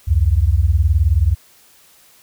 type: beating tone pair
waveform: sine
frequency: 68.1 / 87.1 Hz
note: C#2 / F2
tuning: -30 / -4 cents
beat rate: 19 Hz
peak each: -14 dBFS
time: 0.07-1.35 s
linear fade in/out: 20 ms
effects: white hiss -50 dBFS RMS until 2.22 s